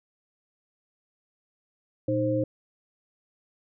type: tone cluster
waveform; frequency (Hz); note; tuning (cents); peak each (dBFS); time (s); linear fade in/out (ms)
sine; 118.7 / 309.9 / 527; A#2 / D#4 / C5; +32 / -7 / +12; -29 / -27 / -26; 2.08-2.44; 5
effects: none